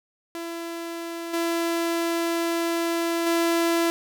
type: tone with level steps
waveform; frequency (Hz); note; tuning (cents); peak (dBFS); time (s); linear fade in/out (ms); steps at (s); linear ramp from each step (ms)
sawtooth; 336; E4; +33; -27 / -19 / -16; 0.35-3.9; 0; 1.33 / 3.26; 10
effects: none